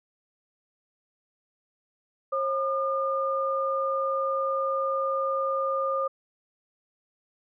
sine tone pair together, 539 / 1210 Hz, C#5 / D#6, -49 / -49 cents, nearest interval octave + major second, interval 1400 cents, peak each -27 dBFS, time 2.32-6.08 s, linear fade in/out 10 ms, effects none

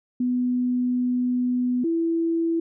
sine tone pair in turn, 248.4 / 331.6 Hz, B3 / E4, +10 / +10 cents, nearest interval perfect fourth, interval 500 cents, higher second, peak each -20 dBFS, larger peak neither, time 0.2-1.84 / 1.84-2.6 s, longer first, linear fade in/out 5 ms, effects none

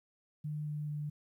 sine tone with pitch steps, 150.5 / 149.55 / 148.6 Hz, D3 / D3 / D3, +43 / +32 / +21 cents, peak -35 dBFS, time 0.44-1.1 s, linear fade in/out 10 ms, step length 220 ms, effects 12-bit

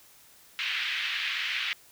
pink band-pass noise, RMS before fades -31 dBFS, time 0.59-1.73 s, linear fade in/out 0 ms, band 1900 to 3400 Hz, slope 24 dB/octave, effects white hiss -56 dBFS RMS until 1.91 s

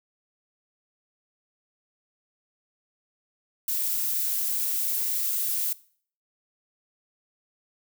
violet noise, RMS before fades -27 dBFS, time 3.68-5.73 s, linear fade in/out 2 ms, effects noise-tail reverb RT60 0.5 s tail -20 dB re dry

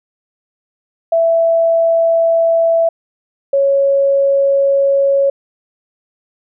sine tone pair in turn, 663 / 553.2 Hz, E5 / C#5, +10 / -4 cents, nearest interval minor third, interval 314 cents, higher first, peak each -9 dBFS, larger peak neither, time 1.12-2.89 / 3.53-5.3 s, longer neither, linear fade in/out 5 ms, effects none

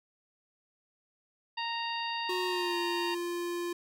harmonic tone, 929 Hz, A#5, 6 cents flat, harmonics 1 / 2 / 3 / 4 / 5, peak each -35 / -40 / -38 / -42 / -42 dBFS, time 1.57-3.15 s, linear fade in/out 10 ms
square tone with pitch glide, 364.4 to 347.7 Hz, F#4 to F4, -26 to -8 cents, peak -33 dBFS, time 2.29-3.73 s, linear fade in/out 5 ms, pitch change -82 cents, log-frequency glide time 2.47-2.77 s
effects none

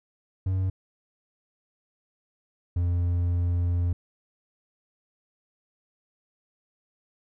triangle tone pair in turn, 94 / 87.38 Hz, F#2 / F2, +28 / +1 cents, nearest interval minor second, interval 127 cents, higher first, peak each -21 / -20 dBFS, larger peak second, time 0.46-0.7 / 2.76-3.93 s, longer second, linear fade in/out 5 ms, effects none

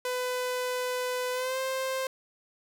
sawtooth tone with pitch glide, 501 to 525.6 Hz, B4 to C5, +25 to +8 cents, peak -25 dBFS, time 0.05-2.07 s, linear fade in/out 2 ms, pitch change +83 cents, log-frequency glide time 1.32-1.59 s, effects none

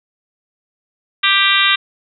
harmonic tone with a mistuned harmonic, 394.2 Hz, G4, 10 cents sharp, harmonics 3 / 4 / 5 / 6 / 7 / 8 / 9 / 10, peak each -19 / -19 / -19 / -19 / -19 / -19 / -19 / -19 dBFS, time 1.23-1.76 s, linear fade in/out 10 ms, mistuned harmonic 10, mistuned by -60 cents, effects none

